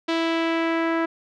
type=tone with low-pass filter sweep; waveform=sawtooth; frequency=329.6 Hz; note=E4; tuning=in tune; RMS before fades=-23 dBFS; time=0.08-1.06 s; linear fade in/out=10 ms; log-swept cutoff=3800 to 1700 Hz; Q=1.6; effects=none